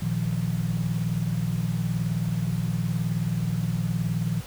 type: chord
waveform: sine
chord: Bb suspended fourth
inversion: none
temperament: equal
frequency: 116.54 / 155.56 / 174.61 Hz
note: Bb2 / Eb3 / F3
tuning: 0 / 0 / 0 cents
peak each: -28 dBFS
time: 0.02-4.41 s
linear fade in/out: 5 ms
effects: added 55 Hz sine -46 dBFS peak until 4.46 s + pink hiss -43 dBFS RMS until 4.46 s